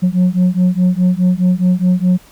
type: beating tone pair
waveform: sine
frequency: 179.1 / 183.9 Hz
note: F3 / F#3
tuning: +44 / -10 cents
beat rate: 4.8 Hz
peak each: -11 dBFS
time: 0.02-2.18 s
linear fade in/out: 20 ms
effects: tanh soft clip ceiling -7 dBFS + pink hiss -45 dBFS RMS until 2.31 s